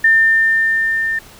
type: tone with level ramp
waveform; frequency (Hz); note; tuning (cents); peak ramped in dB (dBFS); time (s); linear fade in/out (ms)
sine; 1800; A6; +39; -7 to -16; 0.04-1.19; 5
effects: pink hiss -41 dBFS RMS until 1.39 s